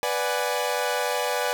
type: chord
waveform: sawtooth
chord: G# half-diminished seventh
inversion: first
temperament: equal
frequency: 493.9 / 587.3 / 740 / 830.6 Hz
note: B4 / D5 / F#5 / G#5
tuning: 0 / 0 / 0 / 0 cents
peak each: -24 / -25 / -28 / -26 dBFS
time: 0.03-1.53 s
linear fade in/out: 0 ms
effects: none